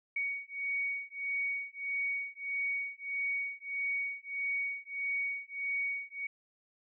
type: beating tone pair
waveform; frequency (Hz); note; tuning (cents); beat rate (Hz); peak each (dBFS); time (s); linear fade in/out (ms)
sine; 2240 / 2241.6; C#7 / C#7; +18 / +19; 1.6; -36 / -36; 0.16-6.27; 5
effects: none